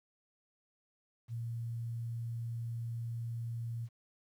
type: tone with quantisation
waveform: sine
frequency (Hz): 116.3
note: A#2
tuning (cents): -4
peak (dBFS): -36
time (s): 1.28-3.89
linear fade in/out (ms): 50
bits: 11
effects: none